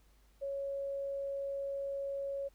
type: tone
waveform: sine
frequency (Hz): 554.4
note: C#5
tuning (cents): 0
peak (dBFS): -35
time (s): 0.41-2.49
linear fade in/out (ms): 20
effects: added 50 Hz sine -63 dBFS peak until 2.54 s + pink hiss -71 dBFS RMS until 2.54 s